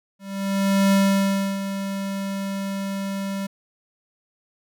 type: tone with ADSR envelope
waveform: square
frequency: 196 Hz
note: G3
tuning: in tune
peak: -15 dBFS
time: 0.19-3.47 s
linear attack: 730 ms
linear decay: 660 ms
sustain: -11 dB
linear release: 10 ms
effects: none